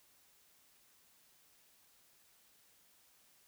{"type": "silence", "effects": ["white hiss -68 dBFS RMS until 3.47 s"]}